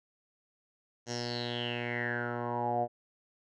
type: tone with low-pass filter sweep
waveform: 10% pulse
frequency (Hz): 120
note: B2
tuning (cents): -49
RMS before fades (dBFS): -34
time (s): 1.06-2.88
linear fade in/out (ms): 50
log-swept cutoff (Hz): 6200 to 650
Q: 8.1
effects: none